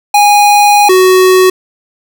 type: tone pair in turn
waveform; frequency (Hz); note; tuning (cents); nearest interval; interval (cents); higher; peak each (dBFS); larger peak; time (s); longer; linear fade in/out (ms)
square; 823 / 371.8; G#5 / F#4; -16 / +8; octave + major second; 1376; first; -4; neither; 0.14-0.89 / 0.89-1.5; first; 5
effects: 7-bit